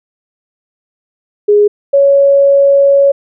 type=tone pair in turn; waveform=sine; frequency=414.2 / 557.7 Hz; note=G#4 / C#5; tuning=-5 / +10 cents; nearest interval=perfect fourth; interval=515 cents; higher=second; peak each=-4 dBFS; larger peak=neither; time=1.48-1.68 / 1.93-3.12 s; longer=second; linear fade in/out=10 ms; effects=none